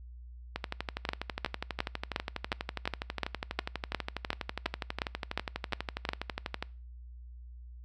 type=two click trains; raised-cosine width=0.3 ms; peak=-17 / -13 dBFS; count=75 / 15; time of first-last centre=0.56-6.626 / 1.09-6.09 s; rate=12.2 / 2.8 Hz; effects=noise-tail reverb RT60 0.4 s tail -23 dB re dry + added 60 Hz sine -45 dBFS peak until 7.84 s